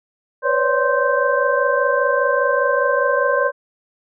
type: tone cluster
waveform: sine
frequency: 496.5 / 551 / 576 / 1048 / 1557 Hz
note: B4 / C#5 / D5 / C6 / G6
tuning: +9 / -11 / -34 / +2 / -12 cents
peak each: -21 dBFS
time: 0.42-3.52 s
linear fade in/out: 50 ms
effects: none